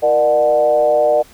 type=tone with frequency modulation; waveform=sine; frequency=602 Hz; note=D5; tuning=43 cents sharp; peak=-10 dBFS; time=0.02-1.23 s; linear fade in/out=20 ms; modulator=133 Hz; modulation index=0.87; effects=pink hiss -45 dBFS RMS until 1.33 s